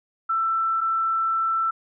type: tone pair in turn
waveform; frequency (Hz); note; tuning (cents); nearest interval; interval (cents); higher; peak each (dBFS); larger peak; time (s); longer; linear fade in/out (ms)
sine; 1333 / 1333; E6 / E6; +19 / +19; unison; 0; neither; -20; neither; 0.29-0.81 / 0.81-1.71; second; 10
effects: none